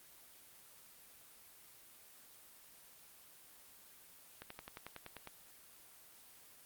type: slowing click train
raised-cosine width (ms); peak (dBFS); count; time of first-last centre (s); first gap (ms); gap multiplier
0.3; -30; 10; 4.42-5.273; 84; 1.03
effects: white hiss -60 dBFS RMS until 6.65 s + Opus 24 kbps